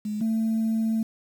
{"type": "tone pair in turn", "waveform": "sine", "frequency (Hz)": [211, 222.8], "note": ["G#3", "A3"], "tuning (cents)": [28, 22], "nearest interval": "minor second", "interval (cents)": 94, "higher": "second", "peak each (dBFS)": [-26, -20], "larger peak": "second", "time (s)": [[0.05, 0.21], [0.21, 1.03]], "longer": "second", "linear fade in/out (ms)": 5, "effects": ["tanh soft clip ceiling -19 dBFS", "8-bit"]}